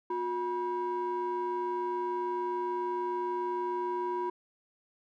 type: ring-modulated tone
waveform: triangle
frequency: 305.8 Hz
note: D#4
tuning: 30 cents flat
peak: -25 dBFS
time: 0.1-4.3 s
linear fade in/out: 5 ms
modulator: 665 Hz
effects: none